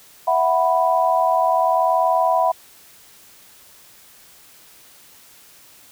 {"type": "chord", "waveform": "sine", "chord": "E suspended second", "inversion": "none", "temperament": "equal", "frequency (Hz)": [659.3, 740, 987.8], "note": ["E5", "F#5", "B5"], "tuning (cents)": [0, 0, 0], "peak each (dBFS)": -19, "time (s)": [0.27, 2.52], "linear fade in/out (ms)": 10, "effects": ["white hiss -48 dBFS RMS until 5.91 s"]}